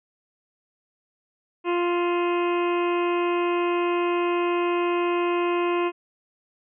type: harmonic tone with a mistuned harmonic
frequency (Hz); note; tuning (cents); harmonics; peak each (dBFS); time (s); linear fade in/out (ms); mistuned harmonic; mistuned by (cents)
349.2; F4; 0; 1 / 2 / 3 / 4 / 5 / 6 / 7 / 8 / 9; -22 / -32 / -28 / -39 / -42 / -39 / -35 / -40 / -48; 1.64-5.92; 50; 7; +56
effects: none